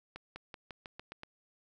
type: accelerating click train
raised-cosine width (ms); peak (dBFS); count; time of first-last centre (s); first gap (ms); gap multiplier
0.3; -28; 8; 0.16-1.234; 200; 0.91
effects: none